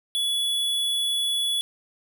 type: tone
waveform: square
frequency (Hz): 3406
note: G#7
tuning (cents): +43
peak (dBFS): -23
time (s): 0.15-1.61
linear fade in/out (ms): 0
effects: none